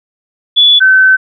sine tone pair in turn, 3434 / 1529.7 Hz, A7 / G6, -43 / -43 cents, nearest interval octave + major second, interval 1400 cents, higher first, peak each -3 dBFS, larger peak neither, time 0.56-0.8 / 0.8-1.17 s, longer second, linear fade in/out 20 ms, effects none

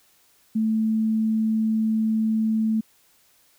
sine tone, 220 Hz, A3, in tune, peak -19 dBFS, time 0.55-2.81 s, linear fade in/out 10 ms, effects white hiss -60 dBFS RMS until 3.58 s

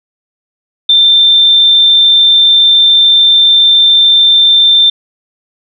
sine tone, 3573 Hz, A7, 26 cents sharp, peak -3 dBFS, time 0.89-4.9 s, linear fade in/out 5 ms, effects none

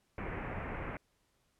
pink low-pass noise, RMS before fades -40 dBFS, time 0.18-0.97 s, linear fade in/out 2 ms, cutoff 2400 Hz, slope 48 dB/octave, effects pink hiss -75 dBFS RMS until 1.59 s + low-pass 12000 Hz 12 dB/octave

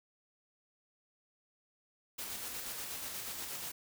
white noise with tremolo, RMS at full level -41 dBFS, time 2.18-3.72 s, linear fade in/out 10 ms, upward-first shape square, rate 8.3 Hz, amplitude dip 25%, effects none

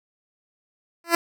10% pulse tone with exponential growth, 338.5 Hz, E4, 46 cents sharp, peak -4 dBFS, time 1.04-1.15 s, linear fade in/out 2 ms, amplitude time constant 22 ms, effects none

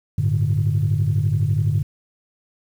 sine chord, G suspended second, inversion none, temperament equal, 98 / 110 / 146.83 Hz, G2 / A2 / D3, 0 / 0 / 0 cents, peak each -20 dBFS, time 0.18-1.83 s, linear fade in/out 5 ms, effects tanh soft clip ceiling -10 dBFS + 8-bit

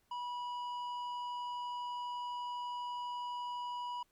sine tone with tanh clipping, 976 Hz, B5, 21 cents flat, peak -39 dBFS, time 0.11-4.03 s, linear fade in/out 5 ms, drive 9 dB, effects pink hiss -75 dBFS RMS until 4.11 s + MP3 96 kbps

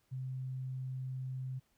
sine tone, 130 Hz, C3, 11 cents flat, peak -37 dBFS, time 0.11-1.6 s, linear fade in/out 20 ms, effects pink hiss -75 dBFS RMS until 1.77 s

